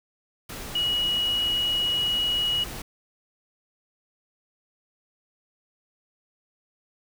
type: tone in noise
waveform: sine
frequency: 2909 Hz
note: F#7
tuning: 30 cents flat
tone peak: -22 dBFS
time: 0.75-2.64 s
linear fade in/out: 5 ms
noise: pink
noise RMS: -37 dBFS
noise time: 0.49-2.82 s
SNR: +12 dB
effects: none